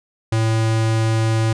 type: tone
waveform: square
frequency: 111.8 Hz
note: A2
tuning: 28 cents sharp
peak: -16 dBFS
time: 0.32-1.53 s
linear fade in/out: 5 ms
effects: resampled to 22050 Hz